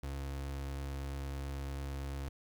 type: tone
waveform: 35% pulse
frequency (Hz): 69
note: C#2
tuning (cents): -7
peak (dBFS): -36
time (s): 0.03-2.29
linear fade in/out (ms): 5
effects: 12-bit